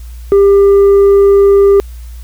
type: tone with tanh clipping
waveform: sine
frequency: 398.2 Hz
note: G4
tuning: 27 cents sharp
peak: -4 dBFS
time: 0.32-1.8 s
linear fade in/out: 0 ms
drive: 3 dB
effects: added 59 Hz sine -25 dBFS peak until 2.23 s + white hiss -44 dBFS RMS until 2.23 s